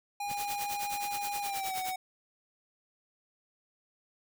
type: tone with pitch glide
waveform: square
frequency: 816 to 748.3 Hz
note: G#5 to F#5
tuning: -31 to +19 cents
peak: -34 dBFS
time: 0.2-1.96 s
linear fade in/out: 5 ms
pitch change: -150 cents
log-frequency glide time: 1.41-1.78 s
type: noise with exponential growth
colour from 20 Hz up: pink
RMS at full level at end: -40 dBFS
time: 0.24-0.32 s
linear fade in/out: 5 ms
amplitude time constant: 17 ms
type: noise with tremolo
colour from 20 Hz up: white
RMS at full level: -37 dBFS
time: 0.28-1.94 s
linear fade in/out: 50 ms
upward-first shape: triangle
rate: 9.5 Hz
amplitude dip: 100%
effects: none